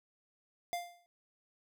square tone with exponential decay, 698.5 Hz, F5, in tune, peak -32 dBFS, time 0.73-1.06 s, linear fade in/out 0 ms, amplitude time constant 70 ms, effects none

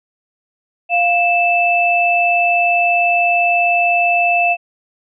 sine tone pair together, 698.5 / 2637 Hz, F5 / E7, 0 / 0 cents, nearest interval octave + major seventh, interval 2300 cents, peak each -14 dBFS, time 0.89-4.57 s, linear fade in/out 50 ms, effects none

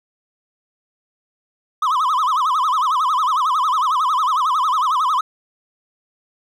triangle tone with vibrato, 1130 Hz, C#6, 33 cents sharp, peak -13 dBFS, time 1.82-5.21 s, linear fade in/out 5 ms, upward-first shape sine, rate 11 Hz, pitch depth 240 cents each way, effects none

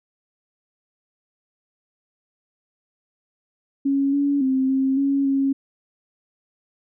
sine tone with pitch steps, 276.3 / 283.2 / 263.2 / 266.8 / 277 / 272.9 Hz, C#4 / C#4 / C4 / C4 / C#4 / C#4, -6 / +37 / +10 / +34 / -1 / -27 cents, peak -17 dBFS, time 3.85-5.53 s, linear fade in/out 10 ms, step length 280 ms, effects none

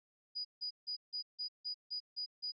sine tone bursts, 4920 Hz, D#8, 20 cents flat, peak -37 dBFS, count 9, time 0.35-2.521 s, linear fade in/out 20 ms, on 99 ms, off 160 ms, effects none

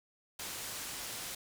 white low-pass noise, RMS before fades -42 dBFS, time 0.39-1.35 s, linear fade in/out 5 ms, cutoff 11000 Hz, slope 12 dB/octave, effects none

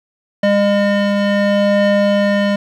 square tone pair together, 202.6 / 607.1 Hz, G#3 / D#5, -43 / -43 cents, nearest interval octave + perfect fifth, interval 1900 cents, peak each -15 dBFS, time 0.43-2.56 s, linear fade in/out 5 ms, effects low-pass 3000 Hz 12 dB/octave + 8-bit

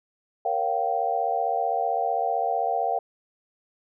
sine chord, G half-diminished seventh, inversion first, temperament equal with one note detuned, 466.2 / 554.4 / 698.5 / 774.1 Hz, Bb4 / Db5 / F5 / G5, 0 / 0 / 0 / -22 cents, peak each -31 / -32 / -26 / -26 dBFS, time 0.45-2.99 s, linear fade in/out 5 ms, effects none

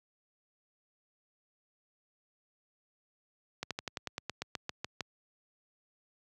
slowing click train, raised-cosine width 0.2 ms, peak -18 dBFS, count 13, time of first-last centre 3.63-5.007 s, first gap 77 ms, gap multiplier 1.07, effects high-pass 80 Hz 12 dB/octave

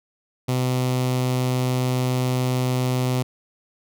sawtooth tone with notch filter, 127.1 Hz, C3, 50 cents flat, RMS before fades -22 dBFS, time 0.48-3.23 s, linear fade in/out 10 ms, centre 1600 Hz, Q 1.9, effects none

